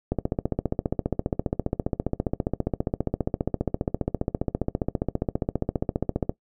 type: click train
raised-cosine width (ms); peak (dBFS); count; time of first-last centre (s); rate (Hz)
2; -10; 93; 0.12-6.294; 14.9
effects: noise-tail reverb RT60 0.1 s tail -18 dB re dry